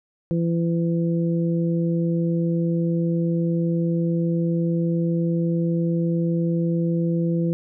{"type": "harmonic tone", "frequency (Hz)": 168.3, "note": "E3", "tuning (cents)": 36, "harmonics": [1, 2, 3], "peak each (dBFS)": [-20, -26, -30], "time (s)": [0.31, 7.53], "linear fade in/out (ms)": 0, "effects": []}